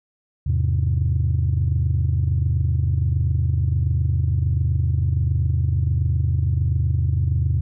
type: chord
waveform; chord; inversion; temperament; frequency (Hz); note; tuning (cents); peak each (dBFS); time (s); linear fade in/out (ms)
sine; E augmented; none; equal; 82.41 / 103.83 / 130.81; E2 / G#2 / B#2; 0 / 0 / 0; -19 / -22 / -21; 0.46-7.61; 10
effects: tanh soft clip ceiling -11 dBFS